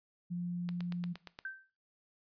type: tone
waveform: sine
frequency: 175.5 Hz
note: F3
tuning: 9 cents sharp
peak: -34 dBFS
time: 0.3-1.14 s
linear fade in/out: 20 ms
type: click train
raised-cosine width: 0.2 ms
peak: -27 dBFS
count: 7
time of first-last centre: 0.69-1.389 s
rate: 8.58 Hz
type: tone with exponential decay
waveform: sine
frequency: 1555 Hz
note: G6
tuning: 14 cents flat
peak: -35 dBFS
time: 1.45-1.7 s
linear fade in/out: 2 ms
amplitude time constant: 54 ms
effects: noise-tail reverb RT60 0.4 s tail -18 dB re dry + resampled to 11025 Hz

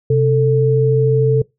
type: tone pair together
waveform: sine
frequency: 130.81 / 443.3 Hz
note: C3 / A4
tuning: 0 / +13 cents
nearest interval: octave + major sixth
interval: 2113 cents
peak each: -13 dBFS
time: 0.1-1.42 s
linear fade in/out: 5 ms
effects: noise-tail reverb RT60 0.2 s tail -23 dB re dry

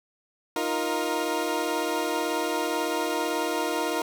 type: chord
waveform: 20% pulse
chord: Eb suspended second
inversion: none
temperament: equal with one note detuned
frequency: 311.1 / 349.2 / 469.1 Hz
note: Eb4 / F4 / Bb4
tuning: 0 / 0 / +11 cents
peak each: -25 dBFS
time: 0.56-4.02 s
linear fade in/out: 2 ms
effects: none

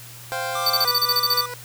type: chord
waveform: 25% pulse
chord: C suspended fourth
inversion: none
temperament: equal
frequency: 523.3 / 698.5 / 784 Hz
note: C5 / F5 / G5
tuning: 0 / 0 / 0 cents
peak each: -26 dBFS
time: 0.32-0.85 s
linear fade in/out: 0 ms
type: tone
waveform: square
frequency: 1185 Hz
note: D6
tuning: 15 cents sharp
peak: -26 dBFS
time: 0.55-1.46 s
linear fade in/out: 5 ms
type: tone bursts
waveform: square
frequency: 4566 Hz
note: D8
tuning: 50 cents flat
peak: -17 dBFS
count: 11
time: 0.66-1.411 s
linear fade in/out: 5 ms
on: 41 ms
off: 30 ms
type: tone with tremolo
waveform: 15% pulse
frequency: 490.5 Hz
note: B4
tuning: 12 cents flat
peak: -20 dBFS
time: 0.85-1.54 s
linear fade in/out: 2 ms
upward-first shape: sine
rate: 4.4 Hz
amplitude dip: 55%
effects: added 120 Hz sine -43 dBFS peak until 1.64 s + white hiss -42 dBFS RMS until 1.64 s

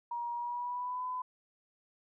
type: tone with pitch glide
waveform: sine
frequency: 950 to 1006.5 Hz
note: A#5 to B5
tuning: +33 to +33 cents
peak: -34 dBFS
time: 0.11-1.22 s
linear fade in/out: 5 ms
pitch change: +100 cents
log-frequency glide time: 0.33-1.05 s
effects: none

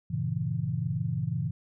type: chord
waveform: sine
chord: G diminished seventh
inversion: none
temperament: equal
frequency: 98 / 116.54 / 138.59 / 164.81 Hz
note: G2 / Bb2 / Db3 / Fb3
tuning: 0 / 0 / 0 / 0 cents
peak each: -37 / -32 / -32 / -32 dBFS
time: 0.1-1.51 s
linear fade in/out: 10 ms
effects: none

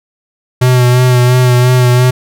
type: tone with vibrato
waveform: square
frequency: 125 Hz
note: B2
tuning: 21 cents sharp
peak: -6 dBFS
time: 0.61-2.11 s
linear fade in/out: 10 ms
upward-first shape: sine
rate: 2.9 Hz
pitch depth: 26 cents each way
effects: none

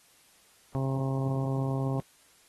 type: harmonic tone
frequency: 134.2 Hz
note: C3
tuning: 44 cents sharp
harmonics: 1 / 2 / 3 / 4 / 5 / 6 / 7 / 8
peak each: -28 / -34 / -38 / -40 / -42 / -44 / -45 / -46 dBFS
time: 0.75-2 s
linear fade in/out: 0 ms
effects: white hiss -61 dBFS RMS until 2.48 s + AAC 32 kbps

